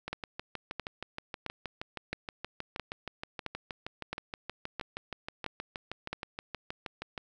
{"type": "two click trains", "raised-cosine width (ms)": 0.3, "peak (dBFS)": [-21, -18], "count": [46, 10], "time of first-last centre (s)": [[0.08, 7.178], [0.13, 6.13]], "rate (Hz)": [6.34, 1.5], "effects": []}